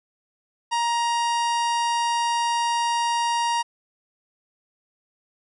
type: harmonic tone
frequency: 940 Hz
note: A#5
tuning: 14 cents sharp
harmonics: 1 / 2 / 3 / 4 / 5 / 6 / 7 / 8 / 9 / 10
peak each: -21 / -33 / -32 / -38 / -37 / -36 / -46 / -44 / -47 / -42 dBFS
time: 0.71-3.63 s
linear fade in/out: 20 ms
effects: none